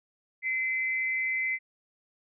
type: tone pair together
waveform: sine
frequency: 2053 / 2317 Hz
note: C7 / D7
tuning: -33 / -24 cents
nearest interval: major second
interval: 209 cents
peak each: -27 / -35 dBFS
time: 0.42-1.59 s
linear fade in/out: 50 ms
effects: none